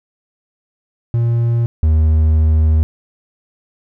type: tone pair in turn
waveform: triangle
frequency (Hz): 117.4 / 78.36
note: A#2 / D#2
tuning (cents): +13 / +13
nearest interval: perfect fifth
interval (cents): 700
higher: first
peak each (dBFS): -10 / -7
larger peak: second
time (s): 1.14-1.66 / 1.83-2.83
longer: second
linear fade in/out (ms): 0
effects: none